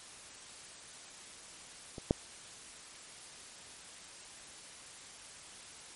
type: clicks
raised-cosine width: 2 ms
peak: -29 / -12 dBFS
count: 2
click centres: 1.982 / 2.109 s
effects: white hiss -51 dBFS RMS until 5.95 s + MP3 48 kbps